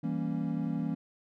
triangle chord, E diminished seventh, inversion none, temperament equal, 164.81 / 196 / 233.1 / 277.2 Hz, E3 / G3 / Bb3 / Db4, 0 / 0 / 0 / 0 cents, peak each -32 / -35 / -33 / -34 dBFS, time 0.03-0.95 s, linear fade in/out 10 ms, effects none

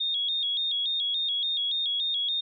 sine tone with vibrato, 3497 Hz, A7, 11 cents flat, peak -25 dBFS, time 0-2.41 s, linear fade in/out 10 ms, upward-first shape square, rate 3.5 Hz, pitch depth 82 cents each way, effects none

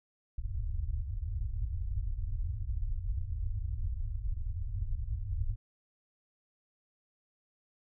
pink low-pass noise, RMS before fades -34 dBFS, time 0.38-5.56 s, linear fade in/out 5 ms, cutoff 110 Hz, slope 96 dB/octave, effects none

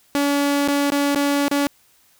sawtooth tone with dropouts, 284.5 Hz, C#4, 45 cents sharp, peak -13 dBFS, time 0.15-1.67 s, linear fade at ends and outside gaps 0 ms, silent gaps 0.677-0.685 / 0.903-0.921 / 1.148-1.158 / 1.481-1.513 s, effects white hiss -57 dBFS RMS until 2.19 s

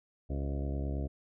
harmonic tone with a mistuned harmonic, 69.3 Hz, C#2, in tune, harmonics 1 / 2 / 3 / 4 / 5 / 6 / 7 / 8 / 9 / 10, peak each -33 / -39 / -45 / -42 / -46 / -48 / -50 / -53 / -48 / -54 dBFS, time 0.29-1.08 s, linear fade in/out 20 ms, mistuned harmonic 7, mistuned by +57 cents, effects none

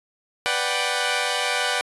10% pulse chord, G major seventh, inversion first, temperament equal, 493.9 / 587.3 / 740 / 784 Hz, B4 / D5 / F#5 / G5, 0 / 0 / 0 / 0 cents, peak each -19 dBFS, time 0.46-1.81 s, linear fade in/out 0 ms, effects resampled to 24000 Hz

